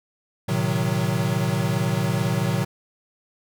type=chord; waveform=square; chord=A diminished seventh; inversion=none; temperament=equal with one note detuned; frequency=112.9 / 130.81 / 155.56 / 185 Hz; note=A2 / C3 / Eb3 / Gb3; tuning=+45 / 0 / 0 / 0 cents; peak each=-27 dBFS; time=0.48-2.65 s; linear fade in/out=10 ms; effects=none